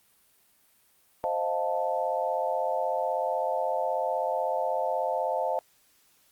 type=chord; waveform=sine; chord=F dominant seventh; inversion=second; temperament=equal; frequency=523.3 / 622.3 / 698.5 / 880 Hz; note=C5 / Eb5 / F5 / A5; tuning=0 / 0 / 0 / 0 cents; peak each=-31 dBFS; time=1.24-5.59 s; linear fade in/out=0 ms; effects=white hiss -64 dBFS RMS until 6.31 s + Opus 32 kbps